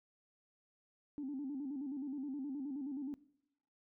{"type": "tone with vibrato", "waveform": "sine", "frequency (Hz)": 277.3, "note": "C#4", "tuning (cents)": 1, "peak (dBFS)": -38, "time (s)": [1.18, 3.14], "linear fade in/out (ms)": 0, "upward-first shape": "square", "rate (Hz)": 9.5, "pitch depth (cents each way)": 94, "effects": ["noise-tail reverb RT60 0.8 s tail -21 dB re dry", "tanh soft clip ceiling -34 dBFS"]}